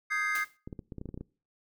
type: chord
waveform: triangle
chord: Ab major seventh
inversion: second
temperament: equal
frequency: 1244.5 / 1568 / 1661.2 / 2093 Hz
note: Eb6 / G6 / Ab6 / C7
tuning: 0 / 0 / 0 / 0 cents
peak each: -33 / -34 / -33 / -29 dBFS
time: 0.1-0.45 s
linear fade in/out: 20 ms
type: noise with exponential decay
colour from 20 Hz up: white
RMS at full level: -38 dBFS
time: 0.35-0.57 s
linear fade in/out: 2 ms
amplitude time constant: 47 ms
type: clicks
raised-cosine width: 3 ms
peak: -27 dBFS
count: 11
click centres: 0.675 / 0.728 / 0.792 / 0.922 / 0.983 / 1.014 / 1.057 / 1.09 / 1.143 / 1.176 / 1.21 s
effects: noise-tail reverb RT60 0.4 s tail -23 dB re dry